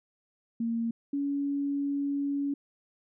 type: tone pair in turn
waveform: sine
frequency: 230.4 / 282.2 Hz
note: A#3 / C#4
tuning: -20 / +31 cents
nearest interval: major third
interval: 351 cents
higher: second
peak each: -27 dBFS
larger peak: neither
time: 0.6-0.91 / 1.13-2.54 s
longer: second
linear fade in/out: 5 ms
effects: none